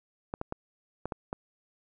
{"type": "clicks", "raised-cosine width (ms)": 1, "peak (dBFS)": -19, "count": 6, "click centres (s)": [0.339, 0.414, 0.524, 1.056, 1.122, 1.329], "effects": []}